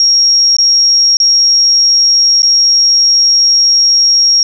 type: tone with dropouts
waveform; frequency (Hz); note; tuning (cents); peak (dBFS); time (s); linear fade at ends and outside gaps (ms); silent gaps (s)
sine; 5588; F8; 0; -5; 0-4.43; 1; 0.567-0.585 / 1.17-1.201 / 2.421-2.431
effects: none